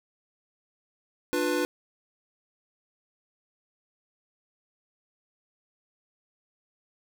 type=chord; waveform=square; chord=B diminished; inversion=first; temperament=just; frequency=296.3 / 355.6 / 493.9 Hz; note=D4 / F4 / B4; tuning=+15 / +31 / 0 cents; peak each=-30 dBFS; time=1.33-1.65 s; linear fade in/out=0 ms; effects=none